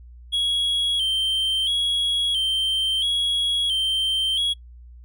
triangle tone with vibrato, 3227 Hz, G7, 50 cents sharp, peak -18 dBFS, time 0.32-4.54 s, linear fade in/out 20 ms, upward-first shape square, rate 0.74 Hz, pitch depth 53 cents each way, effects noise-tail reverb RT60 0.1 s tail -23 dB re dry + added 60 Hz sine -41 dBFS peak until 5.04 s

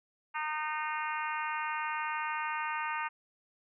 harmonic tone, 306.6 Hz, D#4, 25 cents flat, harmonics 3 / 4 / 5 / 6 / 7 / 8 / 9, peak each -36 / -38 / -40 / -42 / -43 / -44 / -45 dBFS, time 0.34-3.09 s, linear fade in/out 20 ms, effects none

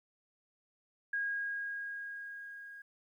sine tone with level ramp, 1635 Hz, G#6, 28 cents flat, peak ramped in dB -31 to -47 dBFS, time 1.13-2.82 s, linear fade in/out 5 ms, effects 12-bit

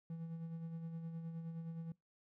triangle tone with tremolo, 164.81 Hz, E3, in tune, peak -39 dBFS, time 0.1-1.92 s, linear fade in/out 2 ms, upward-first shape sine, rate 9.6 Hz, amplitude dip 45%, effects noise-tail reverb RT60 0.2 s tail -23 dB re dry

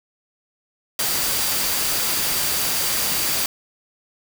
sine tone in noise, 4699 Hz, D8, in tune, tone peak -31 dBFS, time 0.99-3.46 s, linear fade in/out 2 ms, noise white, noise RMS -22 dBFS, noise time 0.99-3.46 s, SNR -12 dB, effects none

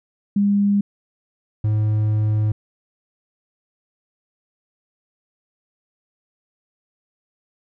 sine / triangle tone pair in turn, 202.1 / 107.06 Hz, G#3 / A2, -47 / -47 cents, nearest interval major seventh, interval 1100 cents, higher first, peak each -14 dBFS, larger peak neither, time 0.36-0.81 / 1.64-2.52 s, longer second, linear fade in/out 5 ms, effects none

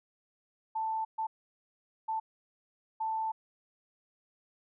sine tone bursts at uneven times, 884 Hz, A5, 8 cents sharp, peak -30 dBFS, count 4, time 0.75-1.05 / 1.18-1.27 / 2.08-2.2 / 3-3.32 s, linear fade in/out 10 ms, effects none

